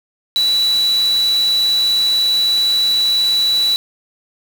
sine tone in noise, 3943 Hz, B7, 4 cents flat, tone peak -12 dBFS, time 0.36-3.76 s, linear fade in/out 0 ms, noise white, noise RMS -29 dBFS, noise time 0.36-3.76 s, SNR +14 dB, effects none

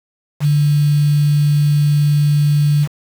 sine tone with quantisation, 146.83 Hz, D3, in tune, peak -10 dBFS, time 0.4-2.88 s, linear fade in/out 50 ms, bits 5, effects none

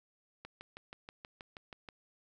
click train, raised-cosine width 0.3 ms, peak -30 dBFS, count 10, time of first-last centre 0.45-1.888 s, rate 6.26 Hz, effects none

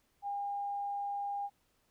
sine tone, 807 Hz, G#5, 50 cents flat, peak -34 dBFS, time 0.22-1.5 s, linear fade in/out 50 ms, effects pink hiss -74 dBFS RMS until 1.9 s

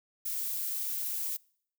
violet noise, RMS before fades -34 dBFS, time 0.25-1.37 s, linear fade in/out 10 ms, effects noise-tail reverb RT60 0.6 s tail -25 dB re dry

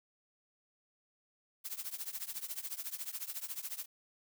blue noise with tremolo, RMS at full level -38 dBFS, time 1.64-3.86 s, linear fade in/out 20 ms, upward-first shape triangle, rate 14 Hz, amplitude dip 95%, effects none

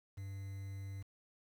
triangle tone with quantisation, 98 Hz, G2, in tune, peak -40 dBFS, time 0.17-1.03 s, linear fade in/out 10 ms, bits 10, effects none

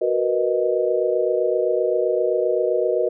sine chord, B major seventh, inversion second, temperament equal, 370 / 466.2 / 493.9 / 622.3 Hz, F#4 / A#4 / B4 / D#5, 0 / 0 / 0 / 0 cents, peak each -23 dBFS, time 0.01-3.09 s, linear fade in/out 10 ms, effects none

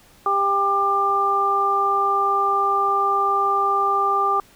harmonic tone, 397.3 Hz, G4, 23 cents sharp, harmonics 1 / 2 / 3, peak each -26 / -23 / -18 dBFS, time 0.26-4.4 s, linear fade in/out 2 ms, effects pink hiss -52 dBFS RMS until 4.55 s

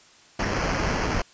pink noise with sample-and-hold, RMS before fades -25 dBFS, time 0.39-1.22 s, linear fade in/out 5 ms, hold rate 3675 Hz, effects white hiss -53 dBFS RMS until 1.33 s + resampled to 16000 Hz

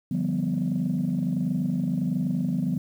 sine chord, G dominant seventh, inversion second, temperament equal, 146.83 / 174.61 / 196 / 246.9 Hz, D3 / F3 / G3 / B3, 0 / 0 / 0 / 0 cents, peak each -30 / -26 / -29 / -27 dBFS, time 0.11-2.78 s, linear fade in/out 5 ms, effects tanh soft clip ceiling -17 dBFS + 9-bit

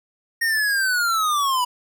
square linear sweep, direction down, 1859 to 970 Hz, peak -19 dBFS, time 0.41-1.65 s, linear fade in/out 10 ms, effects none

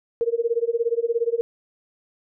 sine tone with tremolo, 466.2 Hz, A#4, in tune, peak -16 dBFS, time 0.21-1.41 s, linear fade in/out 0 ms, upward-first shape sine, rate 17 Hz, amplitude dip 95%, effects none

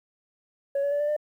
sine tone with pitch steps, 558 / 568.1 / 578.3 / 588.8 / 599.4 Hz, C#5 / C#5 / D5 / D5 / D5, +11 / +42 / -27 / +4 / +35 cents, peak -21 dBFS, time 0.75-1.165 s, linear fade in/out 5 ms, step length 83 ms, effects tanh soft clip ceiling -21 dBFS + 10-bit

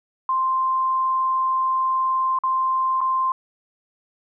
sine tone with dropouts, 1046.5 Hz, C6, in tune, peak -18 dBFS, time 0.29-3.32 s, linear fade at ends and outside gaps 2 ms, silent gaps 2.388-2.436 / 3.007-3.013 s, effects none

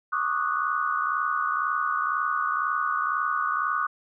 sine tone cluster, 1108 / 1190 / 1252 / 1474 Hz, C#6 / D6 / D#6 / F#6, -1 / +22 / +10 / -7 cents, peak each -29 dBFS, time 0.12-3.87 s, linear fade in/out 10 ms, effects none

